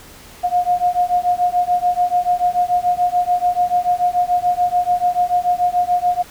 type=beating tone pair; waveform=sine; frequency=711 / 717.9 Hz; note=F5 / F5; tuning=+31 / +48 cents; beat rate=6.9 Hz; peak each=-17 dBFS; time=0.43-6.23 s; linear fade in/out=20 ms; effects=pink hiss -41 dBFS RMS until 6.3 s